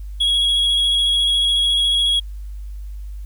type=tone with vibrato; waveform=triangle; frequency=3322 Hz; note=G#7; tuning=in tune; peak=-13 dBFS; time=0.2-2.2 s; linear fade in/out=10 ms; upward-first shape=square; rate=14 Hz; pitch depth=10 cents each way; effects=added 50 Hz sine -28 dBFS peak until 3.25 s + white hiss -58 dBFS RMS until 3.25 s

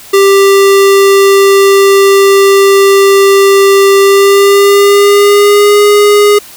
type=tone with pitch glide; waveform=square; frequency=393.9 to 412.5 Hz; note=G4 to G#4; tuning=+8 to -12 cents; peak=-3 dBFS; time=0.13-6.39 s; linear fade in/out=10 ms; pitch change=+80 cents; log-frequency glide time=3.99-5.8 s; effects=white hiss -32 dBFS RMS until 6.56 s

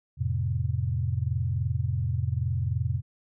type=chord; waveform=sine; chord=F major; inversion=none; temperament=equal; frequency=87.31 / 110 / 130.81 Hz; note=F2 / A2 / C3; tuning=0 / 0 / 0 cents; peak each=-29 dBFS; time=0.17-3.02 s; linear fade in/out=50 ms; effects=none

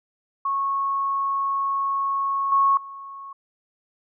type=tone with level steps; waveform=sine; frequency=1100 Hz; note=C#6; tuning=14 cents flat; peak=-21 / -15 / -35 dBFS; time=0.45-3.33 s; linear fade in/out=5 ms; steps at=2.52 / 2.77 s; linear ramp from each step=2 ms; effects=none

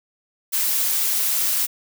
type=noise; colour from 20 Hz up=blue; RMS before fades=-21 dBFS; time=0.52-1.67 s; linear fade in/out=20 ms; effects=none

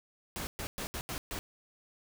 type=noise bursts at uneven times; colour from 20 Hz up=pink; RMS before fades=-38 dBFS; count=6; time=0.36-0.47 / 0.59-0.67 / 0.78-0.87 / 0.94-1.01 / 1.09-1.18 / 1.31-1.39 s; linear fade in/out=0 ms; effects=none

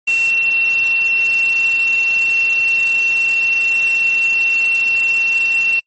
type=tone in noise; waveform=sine; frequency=2713 Hz; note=E7; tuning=49 cents sharp; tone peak=-12 dBFS; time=0.07-5.8 s; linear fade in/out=10 ms; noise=white; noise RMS=-30 dBFS; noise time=0.07-5.8 s; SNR=+15 dB; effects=noise-tail reverb RT60 0.1 s tail -26 dB re dry + MP3 32 kbps

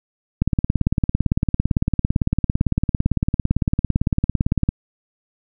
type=click train; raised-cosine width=5 ms; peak=-4 dBFS; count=77; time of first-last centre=0.42-4.69 s; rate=17.8 Hz; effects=none

